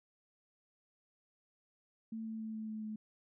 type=tone with pitch steps; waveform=sine; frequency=223.1 / 221.6 / 220 / 218.5 / 217 / 215.5 Hz; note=A3 / A3 / A3 / A3 / A3 / A3; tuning=+24 / +13 / 0 / -12 / -24 / -36 cents; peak=-39 dBFS; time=2.12-2.96 s; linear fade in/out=5 ms; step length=140 ms; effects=none